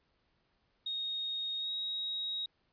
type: tone with pitch glide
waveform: sine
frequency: 3729 to 3794 Hz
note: A#7 to A#7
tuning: 0 to +30 cents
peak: -34 dBFS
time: 0.86-2.46 s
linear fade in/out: 5 ms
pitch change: +30 cents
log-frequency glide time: 1.58-1.71 s
effects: pink hiss -75 dBFS RMS until 2.72 s + resampled to 11025 Hz